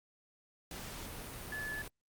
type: tone in noise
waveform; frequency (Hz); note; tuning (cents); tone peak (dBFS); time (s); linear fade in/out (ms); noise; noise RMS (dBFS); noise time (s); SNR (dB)
sine; 1725; A6; -35; -38; 1.52-1.82; 2; pink; -45; 0.71-1.88; +4
effects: Opus 48 kbps